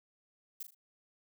violet noise with echo, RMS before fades -41 dBFS, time 0.6-0.63 s, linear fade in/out 5 ms, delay 39 ms, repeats 3, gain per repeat -8 dB, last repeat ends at 0.747 s, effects none

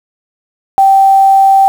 sine tone with quantisation, 779 Hz, G5, 11 cents flat, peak -3 dBFS, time 0.78-1.68 s, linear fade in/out 0 ms, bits 5, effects none

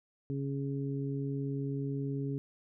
harmonic tone, 138.59 Hz, C#3, in tune, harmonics 1 / 2 / 3, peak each -34 / -37 / -41 dBFS, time 0.3-2.38 s, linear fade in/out 0 ms, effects none

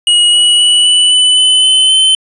square tone with pitch steps, 2900 / 2924 / 2947 / 2971 / 2995 / 3020 / 3044 / 3069 Hz, F#7 / F#7 / F#7 / F#7 / F#7 / F#7 / F#7 / G7, -35 / -21 / -8 / +6 / +20 / +35 / +48 / -37 cents, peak -6 dBFS, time 0.07-2.15 s, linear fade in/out 2 ms, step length 260 ms, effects resampled to 24000 Hz

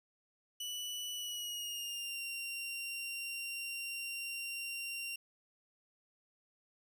sawtooth tone with pitch glide, 2961 to 2763 Hz, F#7 to F7, +1 to -19 cents, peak -36 dBFS, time 0.6-5.16 s, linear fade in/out 5 ms, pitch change -120 cents, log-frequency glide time 1.15-2.21 s, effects 13-bit

